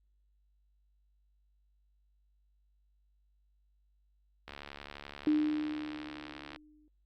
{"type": "click train", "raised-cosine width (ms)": 0.3, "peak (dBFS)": -28, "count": 150, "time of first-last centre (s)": [4.48, 6.561], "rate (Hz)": 71.6}
{"type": "tone with exponential decay", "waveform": "sine", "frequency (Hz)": 303.3, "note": "D#4", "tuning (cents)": -44, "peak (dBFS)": -23, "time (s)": [5.27, 6.88], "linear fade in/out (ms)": 1, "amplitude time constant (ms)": 350}
{"effects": ["added 50 Hz sine -68 dBFS peak until 7.05 s", "Opus 48 kbps"]}